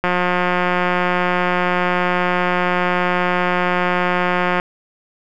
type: click train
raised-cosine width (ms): 0.5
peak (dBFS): -3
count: 817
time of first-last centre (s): 0.04-4.599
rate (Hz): 179
effects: none